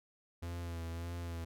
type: tone with vibrato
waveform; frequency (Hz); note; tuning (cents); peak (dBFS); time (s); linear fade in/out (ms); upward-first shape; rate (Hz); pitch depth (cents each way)
45% pulse; 84.7; E2; +48; -39; 0.42-1.45; 10; sine; 1.7; 33
effects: none